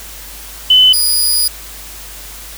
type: tone pair in turn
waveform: sine / 15% pulse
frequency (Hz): 3021 / 4915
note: F#7 / D#8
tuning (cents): +35 / -22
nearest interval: minor sixth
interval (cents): 843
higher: second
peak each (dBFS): -4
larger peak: neither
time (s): 0.7-0.93 / 0.93-1.48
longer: second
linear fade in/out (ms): 5
effects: added 50 Hz sine -35 dBFS peak until 2.57 s + white hiss -32 dBFS RMS until 2.57 s